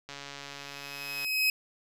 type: click train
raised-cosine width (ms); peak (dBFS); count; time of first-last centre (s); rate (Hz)
0.2; -24; 164; 0.09-1.246; 141
type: tone with exponential growth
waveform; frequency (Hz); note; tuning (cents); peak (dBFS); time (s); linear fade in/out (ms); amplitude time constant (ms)
30% pulse; 2550; D#7; +42; -19; 0.39-1.5; 2; 240
effects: none